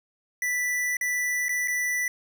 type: tone with dropouts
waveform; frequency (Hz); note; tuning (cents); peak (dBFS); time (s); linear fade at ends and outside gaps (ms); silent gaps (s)
square; 1975.5; B6; 0; -25; 0.42-2.08; 2; 0.969-1.011 / 1.484-1.492 / 1.676-1.681
effects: none